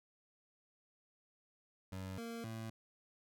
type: tone with pitch steps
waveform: 25% pulse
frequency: 94.5 / 231.3 / 112.2 Hz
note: F#2 / A#3 / A2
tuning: +37 / -13 / +34 cents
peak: -39 dBFS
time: 1.92-2.7 s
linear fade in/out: 5 ms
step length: 260 ms
effects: none